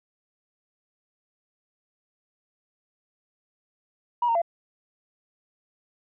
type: tone with pitch steps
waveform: sine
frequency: 961 / 922 / 680 Hz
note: B5 / A#5 / F5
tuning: -48 / -19 / -46 cents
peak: -19 dBFS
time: 4.22-4.418 s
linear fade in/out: 5 ms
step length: 66 ms
effects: tanh soft clip ceiling -15 dBFS